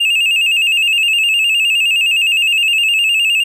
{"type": "tone with vibrato", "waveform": "triangle", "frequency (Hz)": 2700, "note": "E7", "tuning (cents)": 41, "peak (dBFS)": -9, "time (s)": [0, 3.44], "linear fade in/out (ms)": 10, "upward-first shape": "square", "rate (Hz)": 9.7, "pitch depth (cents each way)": 66, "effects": []}